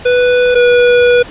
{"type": "tone pair in turn", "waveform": "square", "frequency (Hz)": [493.9, 487.1], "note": ["B4", "B4"], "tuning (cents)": [0, -24], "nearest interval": "unison", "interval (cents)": 24, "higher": "first", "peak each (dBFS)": [-8, -6], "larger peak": "second", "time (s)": [[0.05, 0.55], [0.55, 1.23]], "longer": "second", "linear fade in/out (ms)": 10, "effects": ["pink hiss -31 dBFS RMS until 1.3 s", "resampled to 8000 Hz"]}